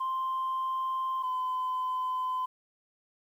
sine tone pair in turn, 1046.5 / 1020.8 Hz, C6 / C6, 0 / -43 cents, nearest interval unison, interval 43 cents, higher first, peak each -27 dBFS, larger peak neither, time 0-1.23 / 1.23-2.46 s, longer neither, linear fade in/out 10 ms, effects tanh soft clip ceiling -26 dBFS + 10-bit

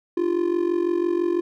triangle tone with amplitude modulation, 347.1 Hz, F4, 11 cents flat, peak -14 dBFS, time 0.17-1.41 s, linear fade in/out 5 ms, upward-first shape sine, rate 46 Hz, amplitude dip 80%, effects none

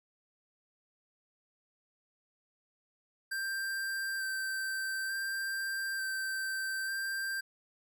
square tone with vibrato, 1568 Hz, G6, in tune, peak -34 dBFS, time 3.31-7.41 s, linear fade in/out 10 ms, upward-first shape square, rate 0.56 Hz, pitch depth 12 cents each way, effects none

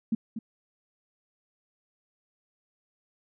sine tone with echo, 224.3 Hz, A3, 34 cents sharp, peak -22 dBFS, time 0.12-0.15 s, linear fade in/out 5 ms, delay 240 ms, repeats 1, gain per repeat -9 dB, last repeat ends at 0.39 s, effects none

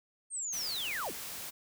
sine linear sweep, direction down, 8690 to 60 Hz, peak -34 dBFS, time 0.3-1.13 s, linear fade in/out 50 ms
white noise, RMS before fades -42 dBFS, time 0.52-1.51 s, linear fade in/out 20 ms
effects none

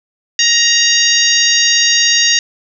harmonic tone, 937 Hz, A#5, 9 cents sharp, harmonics 2 / 3 / 4 / 5 / 6 / 7, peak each -16 / -16 / -16 / -16 / -16 / -16 dBFS, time 0.39-2.39 s, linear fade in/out 2 ms, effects none

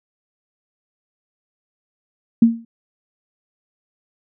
sine tone with exponential decay, 230 Hz, A#3, 23 cents flat, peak -4 dBFS, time 2.42-2.65 s, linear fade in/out 5 ms, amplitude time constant 49 ms, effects none

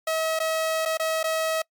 sawtooth tone with dropouts, 641 Hz, E5, 49 cents flat, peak -19 dBFS, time 0.07-1.62 s, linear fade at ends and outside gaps 5 ms, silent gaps 0.391-0.4 / 0.853-0.857 / 0.973-0.996 / 1.231-1.24 s, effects noise-tail reverb RT60 0.1 s tail -26 dB re dry + MP3 96 kbps

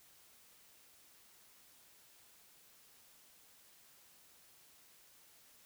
silence, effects white hiss -64 dBFS RMS until 5.65 s

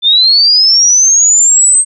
sine linear sweep, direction up, 3520 to 8372 Hz, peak -4 dBFS, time 0.02-1.85 s, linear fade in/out 50 ms, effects none

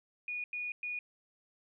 sine tone bursts at uneven times, 2455 Hz, D#7, 24 cents flat, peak -35 dBFS, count 3, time 0.28-0.44 / 0.53-0.72 / 0.83-0.99 s, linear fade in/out 2 ms, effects none

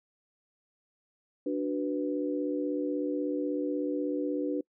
sine chord, B minor, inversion first, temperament equal, 293.7 / 370 / 493.9 Hz, D4 / F#4 / B4, 0 / 0 / 0 cents, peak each -30 / -35 / -34 dBFS, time 1.46-4.61 s, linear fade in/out 5 ms, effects noise-tail reverb RT60 0.1 s tail -26 dB re dry

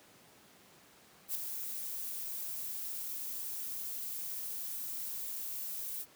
violet noise with ADSR envelope, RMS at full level -33 dBFS, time 1.28-6.06 s, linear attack 69 ms, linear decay 8 ms, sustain -7 dB, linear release 52 ms, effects pink hiss -60 dBFS RMS until 6.15 s + high-pass 150 Hz 12 dB/octave

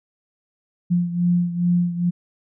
sine beating tone pair, 174.7 / 177.1 Hz, F3 / F3, +1 / +24 cents, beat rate 2.4 Hz, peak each -18 / -23 dBFS, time 0.9-2.11 s, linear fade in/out 20 ms, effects none

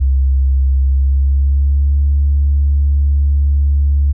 sine tone with pitch glide, 67 to 70.98 Hz, C2 to C#2, +42 to +42 cents, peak -8 dBFS, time 0-4.13 s, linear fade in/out 20 ms, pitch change +100 cents, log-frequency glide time 0.79-2 s, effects tanh soft clip ceiling -5 dBFS

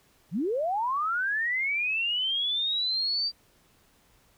sine linear sweep, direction up, 138.59 to 4699 Hz, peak -25 dBFS, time 0.31-3.32 s, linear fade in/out 50 ms, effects pink hiss -63 dBFS RMS until 4.37 s

